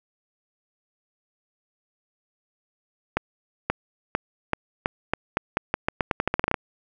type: accelerating click train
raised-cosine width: 0.5 ms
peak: -6 dBFS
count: 20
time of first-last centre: 3.17-6.542 s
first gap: 530 ms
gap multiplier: 0.85
effects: none